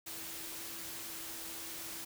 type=tone in noise; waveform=sine; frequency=329.6 Hz; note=E4; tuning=in tune; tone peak=-55 dBFS; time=0.06-2.05 s; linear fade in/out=10 ms; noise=white; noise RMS=-44 dBFS; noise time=0.06-2.05 s; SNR=-14 dB; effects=none